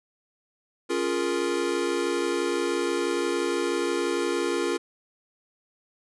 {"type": "chord", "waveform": "square", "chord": "Bb minor seventh", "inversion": "first", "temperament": "equal", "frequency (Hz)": [277.2, 349.2, 415.3, 466.2], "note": ["Db4", "F4", "Ab4", "Bb4"], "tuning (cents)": [0, 0, 0, 0], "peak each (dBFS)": [-33, -28, -32, -31], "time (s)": [0.89, 4.78], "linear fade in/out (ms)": 20, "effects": ["resampled to 24000 Hz"]}